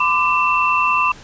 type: tone cluster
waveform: sine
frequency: 1012 / 1182 / 2686 Hz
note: B5 / D6 / E7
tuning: +42 / +11 / +32 cents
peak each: -18 dBFS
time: 0-1.12 s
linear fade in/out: 5 ms
effects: pink hiss -41 dBFS RMS until 1.23 s + resampled to 16000 Hz